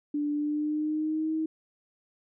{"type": "tone with pitch glide", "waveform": "sine", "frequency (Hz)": [293.7, 316.6], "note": ["D4", "D#4"], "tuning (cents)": [0, 30], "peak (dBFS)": -26, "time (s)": [0.14, 1.46], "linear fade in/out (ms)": 5, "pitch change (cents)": 130, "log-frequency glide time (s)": [0.32, 1.33], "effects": []}